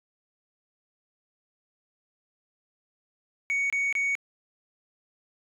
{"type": "tone bursts", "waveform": "sine", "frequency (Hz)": 2233, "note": "C#7", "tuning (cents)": 12, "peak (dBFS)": -21, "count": 3, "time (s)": [3.5, 4.152], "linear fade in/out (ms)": 0, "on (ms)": 200, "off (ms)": 26, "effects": ["tanh soft clip ceiling -23 dBFS"]}